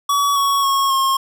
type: tone with pitch steps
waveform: square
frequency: 1135 / 1114.9 / 1095.1 / 1075.6 Hz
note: C#6 / C#6 / C#6 / C6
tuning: +41 / +10 / -21 / +47 cents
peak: -15 dBFS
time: 0.09-1.17 s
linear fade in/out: 5 ms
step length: 270 ms
effects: none